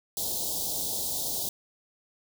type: band-stop noise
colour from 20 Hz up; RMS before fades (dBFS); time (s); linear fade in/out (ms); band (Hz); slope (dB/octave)
white; -31; 0.17-1.49; 2; 870 to 3500; 48
effects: none